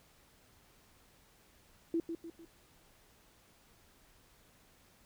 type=tone with echo; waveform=sine; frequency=332.6 Hz; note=E4; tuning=16 cents sharp; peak=-29 dBFS; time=1.94-2 s; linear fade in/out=2 ms; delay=150 ms; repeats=3; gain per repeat=-7 dB; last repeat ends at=2.45 s; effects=pink hiss -65 dBFS RMS until 5.05 s